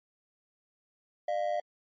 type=ring-modulated tone; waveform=triangle; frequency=650 Hz; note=E5; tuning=24 cents flat; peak=-23 dBFS; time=1.28-1.6 s; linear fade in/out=5 ms; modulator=49.9 Hz; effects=MP3 32 kbps